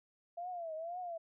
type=tone with vibrato; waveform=sine; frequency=677 Hz; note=E5; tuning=46 cents sharp; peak=-39 dBFS; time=0.37-1.18 s; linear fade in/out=10 ms; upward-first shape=triangle; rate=2 Hz; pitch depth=150 cents each way; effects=none